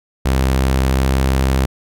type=tone with pitch glide; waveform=sawtooth; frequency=65.8 to 66.22 Hz; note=C2 to C2; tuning=+10 to +21 cents; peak=-9 dBFS; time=0.25-1.66 s; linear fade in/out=10 ms; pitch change=+11 cents; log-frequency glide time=0.89-1.1 s; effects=none